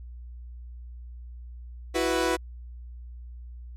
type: chord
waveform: sawtooth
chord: E suspended second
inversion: none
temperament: equal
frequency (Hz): 329.6 / 370 / 493.9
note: E4 / F#4 / B4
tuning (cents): 0 / 0 / 0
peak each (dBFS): -24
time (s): 1.94-2.37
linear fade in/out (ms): 20
effects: added 60 Hz sine -39 dBFS peak until 3.76 s + low-pass 11000 Hz 12 dB/octave